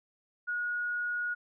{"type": "tone", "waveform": "sine", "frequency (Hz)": 1448, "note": "F#6", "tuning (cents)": -38, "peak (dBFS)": -30, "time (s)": [0.47, 1.35], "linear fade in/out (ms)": 20, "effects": []}